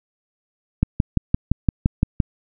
click train, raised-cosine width 5 ms, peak -3 dBFS, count 9, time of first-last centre 0.83-2.202 s, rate 5.83 Hz, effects none

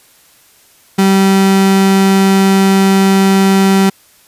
35% pulse tone, 193.6 Hz, G3, 21 cents flat, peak -5 dBFS, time 0.98-3.9 s, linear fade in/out 10 ms, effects white hiss -47 dBFS RMS until 4.27 s + resampled to 32000 Hz

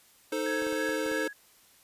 square chord, A diminished, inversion second, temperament equal, 311.1 / 440 / 523.3 Hz, Eb4 / A4 / C5, 0 / 0 / 0 cents, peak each -34 dBFS, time 0.32-1.28 s, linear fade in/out 5 ms
sine tone with tremolo, 1665 Hz, G#6, 4 cents sharp, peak -32 dBFS, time 0.46-1.33 s, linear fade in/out 2 ms, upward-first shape sine, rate 3.1 Hz, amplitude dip 75%
clicks, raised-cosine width 1 ms, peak -30 dBFS, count 6, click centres 0.622 / 0.668 / 0.726 / 0.892 / 1.062 / 1.116 s
effects white hiss -60 dBFS RMS until 1.83 s + resampled to 32000 Hz

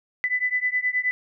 sine beating tone pair, 1994 / 2003.5 Hz, B6 / B6, +16 / +24 cents, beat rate 9.5 Hz, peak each -24 / -25 dBFS, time 0.24-1.11 s, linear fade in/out 0 ms, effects none

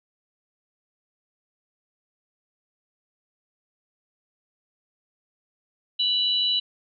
sine tone pair together, 2960 / 3946 Hz, F#7 / B7, 0 / -2 cents, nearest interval perfect fourth, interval 498 cents, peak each -23 dBFS, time 5.99-6.6 s, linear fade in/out 10 ms, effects none

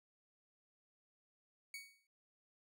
sawtooth tone with exponential decay, 2240 Hz, C#7, 18 cents sharp, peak -40 dBFS, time 1.74-2.07 s, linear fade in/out 2 ms, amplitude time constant 71 ms, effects noise-tail reverb RT60 0.2 s tail -21 dB re dry

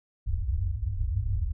white low-pass noise, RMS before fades -28 dBFS, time 0.26-1.53 s, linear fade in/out 20 ms, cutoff 100 Hz, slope 96 dB/octave, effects none

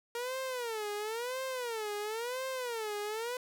sawtooth tone with vibrato, 466.2 Hz, A#4, in tune, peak -31 dBFS, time 0.15-3.37 s, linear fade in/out 2 ms, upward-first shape sine, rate 0.97 Hz, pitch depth 210 cents each way, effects none

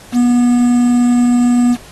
triangle tone with quantisation, 242.9 Hz, B3, 29 cents flat, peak -6 dBFS, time 0.12-1.77 s, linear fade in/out 50 ms, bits 5, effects pink hiss -39 dBFS RMS until 1.91 s + AAC 32 kbps

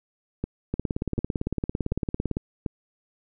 two click trains, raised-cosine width 3 ms, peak -13 / -14 dBFS, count 30 / 4, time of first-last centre 0.74-2.369 / 0.44-2.662 s, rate 17.8 / 1.35 Hz, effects none

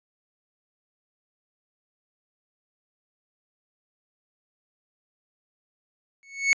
45% pulse tone with exponential growth, 2210 Hz, C#7, 6 cents flat, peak -14 dBFS, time 6.23-6.53 s, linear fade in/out 0 ms, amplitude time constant 64 ms, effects resampled to 16000 Hz

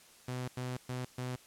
sawtooth tone bursts at uneven times, 126.2 Hz, B2, 38 cents sharp, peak -32 dBFS, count 4, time 0.28-0.48 / 0.57-0.77 / 0.89-1.05 / 1.18-1.36 s, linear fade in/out 5 ms, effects white hiss -59 dBFS RMS until 1.46 s + low-pass 11000 Hz 12 dB/octave

